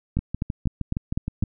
two click trains, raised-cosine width 5 ms, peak -14 / -11 dBFS, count 9 / 6, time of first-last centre 0.19-1.436 / 0.17-1.426 s, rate 6.42 / 3.98 Hz, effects none

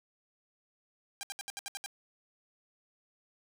5% pulse tone bursts, 797 Hz, G5, 28 cents sharp, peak -26 dBFS, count 8, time 1.21-1.861 s, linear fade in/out 0 ms, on 21 ms, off 69 ms, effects none

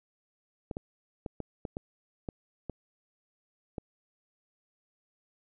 clicks, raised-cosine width 2 ms, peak -22 dBFS, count 9, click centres 0.712 / 0.769 / 1.262 / 1.403 / 1.652 / 1.769 / 2.288 / 2.697 / 3.782 s, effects none

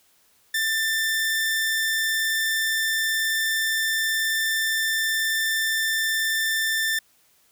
sawtooth tone, 1781 Hz, A6, 21 cents sharp, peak -18 dBFS, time 0.54-6.99 s, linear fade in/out 5 ms, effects white hiss -61 dBFS RMS until 7.51 s

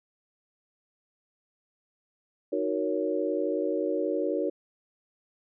sine chord, D# minor seventh, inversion none, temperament equal with one note detuned, 311.1 / 370 / 466.2 / 557.9 Hz, D#4 / F#4 / A#4 / C#5, 0 / 0 / 0 / +11 cents, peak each -31 dBFS, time 2.52-4.5 s, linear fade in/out 10 ms, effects none

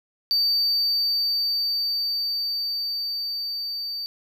triangle tone with level ramp, 4610 Hz, D8, 33 cents flat, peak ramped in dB -17 to -27 dBFS, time 0.31-4.06 s, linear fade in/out 0 ms, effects none

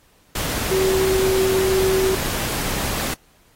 sine tone in noise, 380 Hz, F#4, 46 cents sharp, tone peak -16 dBFS, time 0.71-2.15 s, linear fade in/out 5 ms, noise pink, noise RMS -25 dBFS, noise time 0.35-3.14 s, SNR +6 dB, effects pink hiss -57 dBFS RMS until 3.55 s + AAC 48 kbps

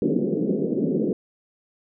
pink band-pass noise, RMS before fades -23 dBFS, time 0.02-1.13 s, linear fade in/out 2 ms, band 170 to 480 Hz, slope 48 dB/octave, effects none

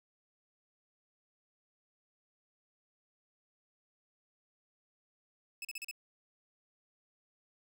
sawtooth tone bursts, 2600 Hz, E7, 24 cents flat, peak -36 dBFS, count 5, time 5.62-5.912 s, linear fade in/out 2 ms, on 28 ms, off 38 ms, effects none

